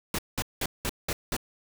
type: noise bursts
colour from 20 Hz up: pink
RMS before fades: -29 dBFS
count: 6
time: 0.14-1.366 s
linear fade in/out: 2 ms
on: 46 ms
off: 190 ms
effects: none